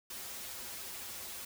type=noise with comb filter; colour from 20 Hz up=white; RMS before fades=-44 dBFS; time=0.1-1.45 s; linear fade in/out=5 ms; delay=6.7 ms; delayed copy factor=-0.8; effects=none